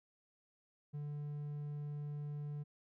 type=tone; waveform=triangle; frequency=146.83 Hz; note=D3; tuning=in tune; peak=-38 dBFS; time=0.93-2.64 s; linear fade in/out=20 ms; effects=none